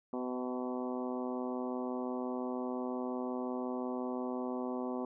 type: harmonic tone with a mistuned harmonic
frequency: 125.7 Hz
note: B2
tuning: 31 cents sharp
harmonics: 2 / 3 / 4 / 5 / 6 / 7 / 8 / 9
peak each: -37 / -41 / -43 / -45 / -47 / -48 / -49 / -50 dBFS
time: 0.13-5.05 s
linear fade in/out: 2 ms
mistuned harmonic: 5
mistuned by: +17 cents
effects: none